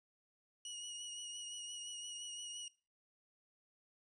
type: tone with vibrato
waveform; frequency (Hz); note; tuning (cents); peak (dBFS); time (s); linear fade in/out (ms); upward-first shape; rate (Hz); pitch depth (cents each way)
20% pulse; 2900; F#7; -35; -39; 0.65-2.68; 2; triangle; 5.8; 30
effects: noise-tail reverb RT60 0.3 s tail -19 dB re dry + resampled to 22050 Hz